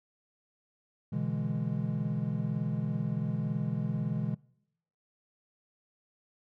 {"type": "chord", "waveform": "triangle", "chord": "E dominant seventh", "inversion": "second", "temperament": "equal", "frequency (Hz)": [123.47, 146.83, 164.81, 207.7], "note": ["B2", "D3", "E3", "G#3"], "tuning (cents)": [0, 0, 0, 0], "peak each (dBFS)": -33, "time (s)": [1.12, 4.35], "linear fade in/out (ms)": 10, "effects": ["noise-tail reverb RT60 0.8 s tail -25 dB re dry"]}